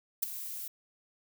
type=noise with ADSR envelope; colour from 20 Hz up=violet; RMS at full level=-27 dBFS; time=0.22-0.68 s; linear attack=12 ms; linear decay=9 ms; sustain=-13 dB; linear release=4 ms; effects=none